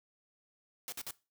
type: noise bursts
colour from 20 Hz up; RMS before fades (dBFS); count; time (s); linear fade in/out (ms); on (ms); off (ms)
white; -41; 3; 0.88-1.108; 0; 42; 51
effects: noise-tail reverb RT60 0.3 s tail -20 dB re dry

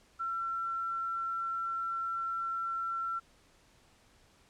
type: tone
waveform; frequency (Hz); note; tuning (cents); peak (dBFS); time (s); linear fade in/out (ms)
sine; 1352; E6; +43; -32; 0.19-3.2; 20
effects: pink hiss -64 dBFS RMS until 4.49 s + low-pass 9000 Hz 12 dB/octave

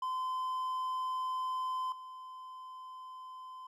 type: tone with level steps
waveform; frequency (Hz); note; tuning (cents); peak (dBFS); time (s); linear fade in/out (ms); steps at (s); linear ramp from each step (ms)
triangle; 1027; C6; -33; -31 / -43; 0.02-3.67; 5; 1.92; 2
effects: none

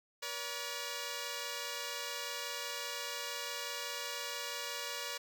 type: tone pair together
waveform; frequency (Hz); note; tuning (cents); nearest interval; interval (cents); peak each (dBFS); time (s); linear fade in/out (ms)
5% pulse; 479.3 / 570; A#4 / C#5; +48 / +48; minor third; 300; -30 / -29; 0.22-5.18; 10
effects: none

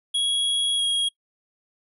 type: tone with pitch glide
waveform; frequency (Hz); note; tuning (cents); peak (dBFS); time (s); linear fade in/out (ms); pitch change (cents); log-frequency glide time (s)
square; 3322 to 3288; G#7 to G#7; 0 to -18; -21; 0.14-1.09; 10; -18; 0.77-0.82
effects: noise-tail reverb RT60 0.1 s tail -24 dB re dry + resampled to 32000 Hz

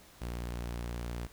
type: tone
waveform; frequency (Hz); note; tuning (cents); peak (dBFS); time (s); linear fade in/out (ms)
sawtooth; 59.2; A#1; +27; -32; 0.21-1.27; 10
effects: pink hiss -57 dBFS RMS until 1.32 s

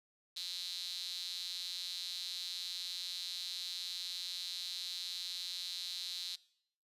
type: tone with high-pass filter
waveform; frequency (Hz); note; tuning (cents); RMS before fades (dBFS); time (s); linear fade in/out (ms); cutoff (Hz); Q
sawtooth; 179.2; F3; +45; -42; 0.36-6.36; 10; 4000; 8.2
effects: noise-tail reverb RT60 0.7 s tail -20 dB re dry + resampled to 32000 Hz

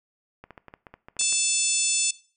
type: clicks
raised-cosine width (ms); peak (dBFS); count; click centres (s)
0.5; -27; 11; 0.44 / 0.507 / 0.578 / 0.683 / 0.739 / 0.868 / 0.94 / 1.085 / 1.167 / 1.213 / 1.326
type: harmonic tone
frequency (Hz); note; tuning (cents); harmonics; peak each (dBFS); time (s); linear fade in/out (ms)
880; A5; 0; 3 / 4 / 5 / 6 / 7 / 8 / 9 / 10; -31 / -31 / -33 / -33 / -30 / -27 / -28 / -28; 1.19-2.11; 5
effects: noise-tail reverb RT60 0.4 s tail -19 dB re dry

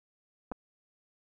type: clicks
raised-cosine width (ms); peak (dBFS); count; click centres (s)
1; -24; 2; 0.516 / 0.52
effects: none

